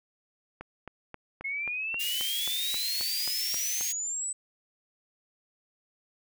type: click train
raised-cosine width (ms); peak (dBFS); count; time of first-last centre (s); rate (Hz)
0.5; -25; 13; 0.61-3.81; 3.75
type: exponential sweep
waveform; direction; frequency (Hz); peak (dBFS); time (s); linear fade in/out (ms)
sine; up; 2158 to 8080; -30; 1.44-4.33; 10
type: high-pass noise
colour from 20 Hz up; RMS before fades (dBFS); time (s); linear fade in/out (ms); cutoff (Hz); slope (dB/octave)
white; -34; 1.99-3.93; 20; 1900; 48
effects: none